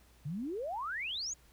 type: exponential sweep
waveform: sine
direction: up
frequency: 133.8 to 7040 Hz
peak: -35 dBFS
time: 0.25-1.34 s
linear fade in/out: 10 ms
effects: added 60 Hz sine -62 dBFS peak until 1.52 s + pink hiss -65 dBFS RMS until 1.52 s